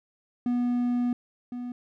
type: tone pair in turn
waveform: triangle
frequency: 243.9 / 245.1 Hz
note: B3 / B3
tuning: -21 / -13 cents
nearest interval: unison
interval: 8 cents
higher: second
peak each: -21 / -30 dBFS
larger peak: first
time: 0.46-1.13 / 1.52-1.72 s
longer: first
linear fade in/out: 2 ms
effects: none